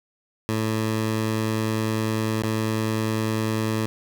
15% pulse tone with dropouts, 110 Hz, A2, in tune, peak -16 dBFS, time 0.49-3.86 s, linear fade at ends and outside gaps 0 ms, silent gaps 2.422-2.436 s, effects none

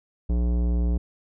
sine tone with tanh clipping, 59.4 Hz, A#1, 33 cents sharp, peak -22 dBFS, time 0.29-0.98 s, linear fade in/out 10 ms, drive 16 dB, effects none

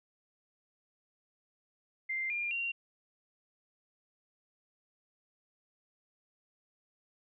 sine tone with pitch steps, 2092 / 2403 / 2760 Hz, C7 / D7 / F7, -1 / +39 / -21 cents, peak -32 dBFS, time 2.09-2.72 s, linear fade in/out 10 ms, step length 210 ms, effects none

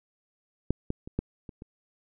clicks, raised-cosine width 3 ms, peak -11 / -16 / -27 / -14 / -28 / -29 dBFS, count 6, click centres 0.706 / 0.904 / 1.075 / 1.19 / 1.492 / 1.621 s, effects none

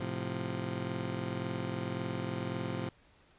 20% pulse chord, F major, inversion first, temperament just, 109.13 / 130.96 / 174.61 Hz, A2 / C3 / F3, -14 / +2 / 0 cents, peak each -34 dBFS, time 0-2.89 s, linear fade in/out 5 ms, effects pink hiss -64 dBFS RMS until 3.38 s + resampled to 8000 Hz

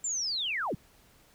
sine linear sweep, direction down, 7459 to 81 Hz, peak -29 dBFS, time 0.04-0.75 s, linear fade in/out 5 ms, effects pink hiss -61 dBFS RMS until 1.34 s

